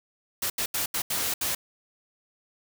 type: noise bursts at uneven times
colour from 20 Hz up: white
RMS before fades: -28 dBFS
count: 6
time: 0.42-0.5 / 0.58-0.66 / 0.74-0.86 / 0.94-1.02 / 1.1-1.34 / 1.41-1.55 s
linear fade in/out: 5 ms
effects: none